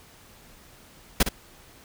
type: noise with echo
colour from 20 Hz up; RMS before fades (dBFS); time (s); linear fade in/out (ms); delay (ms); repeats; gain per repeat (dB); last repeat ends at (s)
pink; -18; 1.2-1.23; 5; 60; 1; -9; 1.29
effects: pink hiss -52 dBFS RMS until 1.84 s